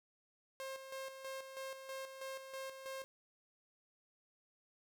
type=tone with tremolo; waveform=sawtooth; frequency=533 Hz; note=C5; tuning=32 cents sharp; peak=-39 dBFS; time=0.6-3.04 s; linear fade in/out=0 ms; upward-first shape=square; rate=3.1 Hz; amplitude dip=55%; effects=13-bit